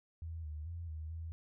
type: tone with pitch steps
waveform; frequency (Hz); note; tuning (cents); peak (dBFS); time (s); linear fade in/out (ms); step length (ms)
sine; 81.9 / 76.2 / 84.7 / 78.5 / 81.9; E2 / D#2 / E2 / D#2 / E2; -11 / -36 / +48 / +16 / -11; -40; 0.22-1.32; 0; 220
effects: none